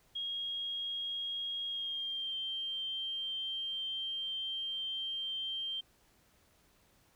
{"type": "tone with pitch glide", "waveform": "sine", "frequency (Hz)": [3272, 3151], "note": ["G#7", "G7"], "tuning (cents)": [-26, 8], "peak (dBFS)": -35, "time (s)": [0.15, 5.81], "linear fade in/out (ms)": 10, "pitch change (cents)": -66, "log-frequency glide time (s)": [1.68, 2.35], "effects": ["pink hiss -68 dBFS RMS until 7.15 s"]}